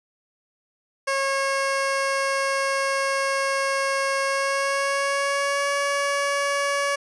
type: tone with pitch glide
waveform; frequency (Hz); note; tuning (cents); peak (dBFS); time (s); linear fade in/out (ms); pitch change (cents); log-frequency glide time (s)
15% pulse; 545 to 565.2; C#5 to C#5; -29 to +34; -15; 1.07-6.96; 10; +63; 4.24-5.7
effects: resampled to 22050 Hz + 9-bit